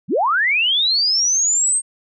sine linear sweep, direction up, 125.8 to 8520 Hz, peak -14 dBFS, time 0.08-1.82 s, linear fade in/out 50 ms, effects none

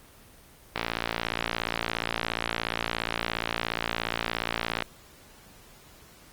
click train, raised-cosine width 0.3 ms, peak -10 dBFS, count 233, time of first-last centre 0.76-4.823 s, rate 57.1 Hz, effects pink hiss -53 dBFS RMS until 6.32 s + Opus 24 kbps

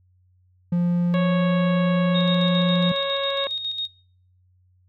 triangle tone, 174.61 Hz, F3, in tune, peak -16 dBFS, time 0.72-2.92 s, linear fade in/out 5 ms
harmonic tone, 553 Hz, C#5, 4 cents flat, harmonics 1 / 2 / 3 / 4 / 5 / 6 / 7, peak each -25 / -31 / -35 / -37 / -39 / -41 / -42 dBFS, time 1.14-3.47 s, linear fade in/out 0 ms
sine tone with tremolo, 3724 Hz, A#7, 2 cents flat, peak -23 dBFS, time 2.14-3.88 s, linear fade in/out 20 ms, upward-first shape square, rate 7.3 Hz, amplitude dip 45%
effects noise-tail reverb RT60 0.6 s tail -26 dB re dry + added 91 Hz sine -57 dBFS peak until 4.88 s

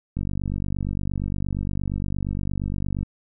click train, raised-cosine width 5 ms, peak -15 dBFS, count 140, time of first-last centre 0.17-3.03 s, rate 48.6 Hz, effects none

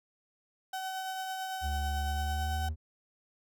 35% pulse tone with tremolo, 758 Hz, F#5, 42 cents sharp, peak -32 dBFS, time 0.73-2.69 s, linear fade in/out 5 ms, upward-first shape triangle, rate 9 Hz, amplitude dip 30%
triangle tone with pitch glide, 72.3 to 77.94 Hz, D2 to D#2, -27 to +4 cents, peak -29 dBFS, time 1.61-2.76 s, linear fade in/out 50 ms, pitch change +131 cents, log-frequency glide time 2.03-2.62 s
effects none

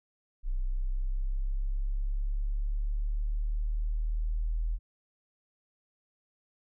sine linear sweep, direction up, 31.33 to 40.33 Hz, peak -27 dBFS, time 0.43-4.79 s, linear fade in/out 50 ms, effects none

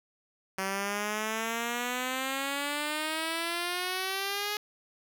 5% pulse exponential sweep, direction up, 190 to 420 Hz, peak -19 dBFS, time 0.58-4.57 s, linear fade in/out 2 ms, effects none

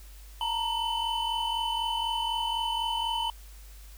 triangle tone cluster, 901 / 945 / 3020 Hz, A5 / A#5 / F#7, +41 / +23 / +35 cents, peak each -30 dBFS, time 0.41-3.3 s, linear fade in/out 2 ms, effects added 50 Hz sine -45 dBFS peak until 3.97 s + white hiss -55 dBFS RMS until 3.97 s

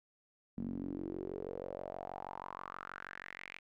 sawtooth tone with band-pass filter sweep, 46.25 Hz, F#1, in tune, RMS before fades -44 dBFS, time 0.57-3.59 s, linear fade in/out 10 ms, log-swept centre 220 to 2400 Hz, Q 5.1, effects none

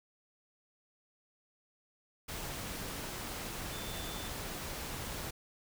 sine tone in noise, 3530 Hz, A7, 5 cents sharp, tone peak -48 dBFS, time 3.72-4.29 s, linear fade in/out 10 ms, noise pink, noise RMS -41 dBFS, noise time 2.28-5.31 s, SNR -10 dB, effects none

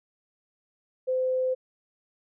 sine tone, 514 Hz, C5, 31 cents flat, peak -23 dBFS, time 1.07-1.55 s, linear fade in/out 20 ms, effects none

